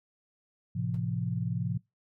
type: chord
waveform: sine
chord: F major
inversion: first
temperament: equal with one note detuned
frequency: 110 / 130.81 / 171.91 Hz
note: A2 / C3 / F3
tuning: 0 / 0 / -27 cents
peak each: -33 dBFS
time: 0.75-1.78 s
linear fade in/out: 10 ms
type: noise with exponential decay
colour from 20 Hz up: brown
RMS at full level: -42 dBFS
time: 0.94-1.03 s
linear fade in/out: 2 ms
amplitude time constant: 19 ms
effects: noise-tail reverb RT60 0.2 s tail -23 dB re dry